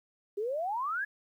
sine exponential sweep, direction up, 392 to 1729 Hz, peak -30 dBFS, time 0.37-1.05 s, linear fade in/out 10 ms, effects 11-bit

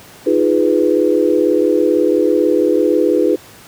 sine chord, F half-diminished seventh, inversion third, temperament equal with one note detuned, 311.1 / 349.2 / 415.3 / 497 Hz, Eb4 / F4 / Ab4 / Cb5, 0 / 0 / 0 / +11 cents, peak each -16 dBFS, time 0.26-3.36 s, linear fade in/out 10 ms, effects pink hiss -40 dBFS RMS until 3.67 s + high-pass 100 Hz 12 dB/octave

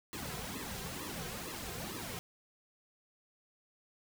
pink noise with flanger, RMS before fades -42 dBFS, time 0.13-2.19 s, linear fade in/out 0 ms, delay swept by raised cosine 1.3 to 3.5 ms, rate 2.2 Hz, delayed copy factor -0.95, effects none

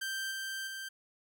sawtooth tone with level steps, 1568 Hz, G6, in tune, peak -31 / -33 / -36 dBFS, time 0.01-0.89 s, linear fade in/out 10 ms, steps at 0.31 / 0.67 s, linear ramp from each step 5 ms, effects none

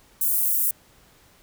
pink high-pass noise, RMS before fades -22 dBFS, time 0.21-0.71 s, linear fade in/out 5 ms, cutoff 11000 Hz, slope 24 dB/octave, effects pink hiss -56 dBFS RMS until 1.42 s

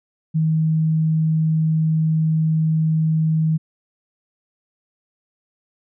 sine tone, 158.6 Hz, D#3, 33 cents sharp, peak -15 dBFS, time 0.34-3.58 s, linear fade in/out 20 ms, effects none

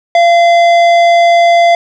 sine tone with tanh clipping, 686 Hz, F5, 31 cents flat, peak -6 dBFS, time 0.15-1.75 s, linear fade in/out 2 ms, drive 13 dB, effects none

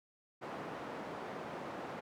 white band-pass noise, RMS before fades -44 dBFS, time 0.41-2.01 s, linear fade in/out 20 ms, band 170 to 900 Hz, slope 12 dB/octave, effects none

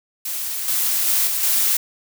blue noise with level steps, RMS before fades -26 / -20 / -18 / -22 / -18 dBFS, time 0.25-1.77 s, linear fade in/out 5 ms, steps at 0.68 / 1.07 / 1.27 / 1.43 s, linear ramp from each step 2 ms, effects none

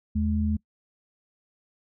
sine tone pair together, 79.7 / 212.6 Hz, D#2 / G#3, +42 / +41 cents, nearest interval octave + perfect fourth, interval 1699 cents, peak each -25 / -25 dBFS, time 0.15-0.57 s, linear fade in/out 10 ms, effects noise-tail reverb RT60 0.1 s tail -23 dB re dry

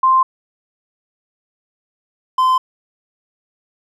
sine / triangle tone pair in turn, 1046.5 / 1030.9 Hz, C6 / C6, 0 / -26 cents, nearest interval unison, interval 26 cents, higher first, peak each -9 dBFS, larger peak neither, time 0.03-0.23 / 2.38-2.58 s, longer neither, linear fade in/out 5 ms, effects none

